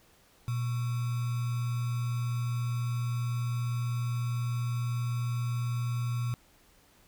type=tone with sample-and-hold; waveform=sine; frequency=120 Hz; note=B2; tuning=49 cents flat; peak=-28 dBFS; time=0.48-6.34 s; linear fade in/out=0 ms; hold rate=1225 Hz; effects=pink hiss -62 dBFS RMS until 7.07 s